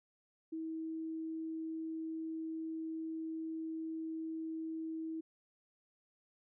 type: tone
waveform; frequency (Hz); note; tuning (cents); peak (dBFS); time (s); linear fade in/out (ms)
sine; 321.6; E4; -43; -38; 0.52-5.21; 10
effects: none